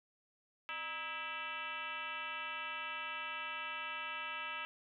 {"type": "tone with frequency modulation", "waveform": "sine", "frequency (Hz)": 1980, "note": "B6", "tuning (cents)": 4, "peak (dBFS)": -39, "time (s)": [0.69, 4.65], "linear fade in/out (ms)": 0, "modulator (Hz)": 344, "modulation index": 3, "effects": []}